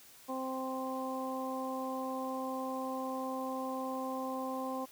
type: harmonic tone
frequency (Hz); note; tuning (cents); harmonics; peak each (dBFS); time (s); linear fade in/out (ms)
261.6; C4; 0; 1 / 2 / 3 / 4; -39 / -40 / -42 / -41; 0.28-4.86; 20
effects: white hiss -57 dBFS RMS until 4.91 s